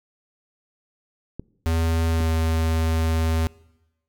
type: clicks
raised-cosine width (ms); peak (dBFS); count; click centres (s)
3; -18; 2; 1.396 / 2.206
type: tone with pitch glide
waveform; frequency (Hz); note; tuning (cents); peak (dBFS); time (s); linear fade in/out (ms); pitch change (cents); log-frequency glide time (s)
square; 82 to 81.01; E2 to E2; -9 to -30; -20; 1.66-3.47; 0; -21; 2.09-2.26
effects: noise-tail reverb RT60 1.0 s tail -23 dB re dry